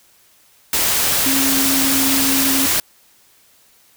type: tone in noise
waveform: sine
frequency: 270 Hz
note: C#4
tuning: 45 cents flat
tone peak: -19 dBFS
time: 1.26-2.66 s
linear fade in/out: 2 ms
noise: white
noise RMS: -17 dBFS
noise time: 0.73-2.8 s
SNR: -5 dB
effects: white hiss -53 dBFS RMS until 3.96 s